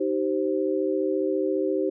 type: chord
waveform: sine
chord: C minor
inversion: first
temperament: equal with one note detuned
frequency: 311.1 / 385.7 / 523.3 Hz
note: Eb4 / G4 / C5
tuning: 0 / -28 / 0 cents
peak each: -27 / -25 / -28 dBFS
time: 0-1.9 s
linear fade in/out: 10 ms
effects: none